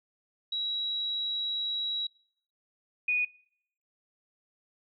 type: tone pair in turn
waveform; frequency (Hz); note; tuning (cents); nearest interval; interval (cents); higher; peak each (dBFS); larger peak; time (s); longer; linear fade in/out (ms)
sine; 3877 / 2471; B7 / D#7; -33 / -13; minor sixth; 780; first; -29 / -24; second; 0.52-2.07 / 3.08-3.25; first; 5
effects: noise-tail reverb RT60 0.7 s tail -25 dB re dry